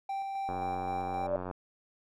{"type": "tone with tremolo", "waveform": "triangle", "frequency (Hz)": 783, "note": "G5", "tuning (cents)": -2, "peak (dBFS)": -30, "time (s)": [0.09, 1.27], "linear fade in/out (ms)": 5, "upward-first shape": "square", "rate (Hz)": 3.8, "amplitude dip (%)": 25}
{"type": "click train", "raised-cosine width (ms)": 1, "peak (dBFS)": -24, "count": 94, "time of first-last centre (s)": [0.49, 1.512], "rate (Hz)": 91}
{"type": "tone with exponential growth", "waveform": "sine", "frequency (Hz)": 587.3, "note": "D5", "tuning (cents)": 0, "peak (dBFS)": -24, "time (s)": [1.06, 1.36], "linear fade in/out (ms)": 1, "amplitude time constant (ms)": 64}
{"effects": []}